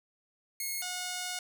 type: tone pair in turn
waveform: 5% pulse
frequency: 2167 / 724.9 Hz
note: C#7 / F#5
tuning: -40 / -36 cents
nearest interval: octave + perfect fifth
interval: 1896 cents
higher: first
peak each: -23 dBFS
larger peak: neither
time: 0.6-0.82 / 0.82-1.39 s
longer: second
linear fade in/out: 2 ms
effects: none